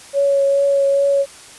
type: tone with vibrato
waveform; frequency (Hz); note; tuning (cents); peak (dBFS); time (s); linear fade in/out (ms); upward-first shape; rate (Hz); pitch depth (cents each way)
sine; 557; C#5; +8; -12; 0.13-1.26; 50; triangle; 2.4; 15
effects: white hiss -40 dBFS RMS until 1.58 s + resampled to 24000 Hz